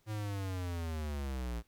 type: linear sweep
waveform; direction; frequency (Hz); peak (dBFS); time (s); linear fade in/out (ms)
square; down; 109.2 to 55.9; -36; 0.06-1.63; 50
effects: pink hiss -73 dBFS RMS until 1.67 s